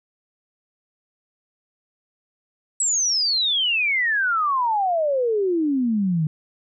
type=exponential sweep; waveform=sine; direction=down; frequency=7920 to 150 Hz; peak=-18 dBFS; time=2.8-6.27 s; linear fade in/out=2 ms; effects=none